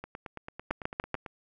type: two click trains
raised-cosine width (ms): 0.5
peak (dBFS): -14 / -24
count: 4 / 12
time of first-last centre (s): 0.71-1.144 / 0.04-1.262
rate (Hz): 6.92 / 9
effects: none